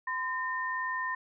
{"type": "tone pair together", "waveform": "sine", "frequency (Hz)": [1022, 1821], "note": ["C6", "A#6"], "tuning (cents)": [-41, -41], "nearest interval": "minor seventh", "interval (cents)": 1000, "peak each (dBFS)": [-33, -33], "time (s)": [0.07, 1.15], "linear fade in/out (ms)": 5, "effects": []}